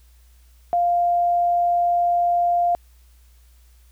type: tone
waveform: sine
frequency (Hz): 698.5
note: F5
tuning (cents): 0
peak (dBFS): -16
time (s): 0.73-2.75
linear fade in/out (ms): 0
effects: added 60 Hz sine -49 dBFS peak until 3.91 s + white hiss -61 dBFS RMS until 3.91 s